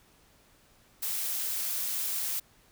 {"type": "noise", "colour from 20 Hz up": "blue", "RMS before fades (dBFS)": -32, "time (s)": [1.02, 2.4], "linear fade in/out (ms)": 10, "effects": ["pink hiss -62 dBFS RMS until 2.71 s"]}